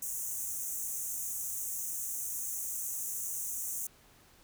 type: high-pass noise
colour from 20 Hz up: pink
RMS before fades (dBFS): -37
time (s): 0.02-3.87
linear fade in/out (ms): 5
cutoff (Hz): 6100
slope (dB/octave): 96
effects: pink hiss -61 dBFS RMS until 4.43 s